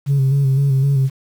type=tone with vibrato; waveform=sine; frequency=136.9 Hz; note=C#3; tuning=21 cents flat; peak=-10 dBFS; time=0.06-1.1 s; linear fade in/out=50 ms; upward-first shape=square; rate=3.9 Hz; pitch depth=39 cents each way; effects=tanh soft clip ceiling -10 dBFS + 7-bit